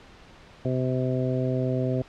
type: harmonic tone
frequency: 128.5 Hz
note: C3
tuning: 31 cents flat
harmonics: 1 / 2 / 3 / 4 / 5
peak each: -26 / -29 / -31 / -32 / -33 dBFS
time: 0.65-2.02 s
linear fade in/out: 2 ms
effects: pink hiss -50 dBFS RMS until 2.08 s + low-pass 4000 Hz 12 dB/octave